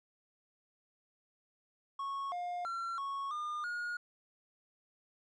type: tone with pitch steps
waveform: triangle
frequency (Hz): 1102 / 709 / 1362 / 1105 / 1210 / 1437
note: C#6 / F5 / F6 / C#6 / D#6 / F6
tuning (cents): -11 / +26 / -44 / -6 / -49 / +49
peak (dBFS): -34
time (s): 1.99-3.97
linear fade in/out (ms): 5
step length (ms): 330
effects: resampled to 22050 Hz